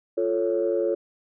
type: chord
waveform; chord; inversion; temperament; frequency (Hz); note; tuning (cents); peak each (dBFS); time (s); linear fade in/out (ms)
sine; F augmented; none; equal; 349.2 / 440 / 554.4; F4 / A4 / C#5; 0 / 0 / 0; -25 / -25 / -25; 0.17-0.95; 10
effects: tanh soft clip ceiling -13 dBFS